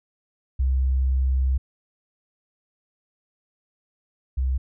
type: tone pair in turn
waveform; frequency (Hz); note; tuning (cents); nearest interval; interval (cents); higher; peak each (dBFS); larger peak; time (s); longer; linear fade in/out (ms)
sine; 65.41 / 65; C2 / C2; 0 / -11; unison; 11; first; -18 / -20; first; 0.59-1.58 / 4.37-4.58; first; 10
effects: none